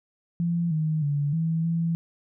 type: tone with pitch steps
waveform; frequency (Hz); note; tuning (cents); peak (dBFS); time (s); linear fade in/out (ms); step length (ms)
sine; 170.5 / 156.2 / 144.3 / 163 / 166.6; F3 / D#3 / D3 / E3 / E3; -41 / +7 / -30 / -19 / +19; -22; 0.4-1.95; 0; 310
effects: none